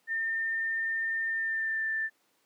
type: tone with pitch glide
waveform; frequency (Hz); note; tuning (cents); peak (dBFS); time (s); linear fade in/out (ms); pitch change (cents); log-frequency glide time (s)
sine; 1808 to 1774.9; A6 to A6; +47 to +15; -28; 0.07-2.1; 50; -32; 1.27-1.89
effects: pink hiss -70 dBFS RMS until 2.45 s + high-pass 300 Hz 12 dB/octave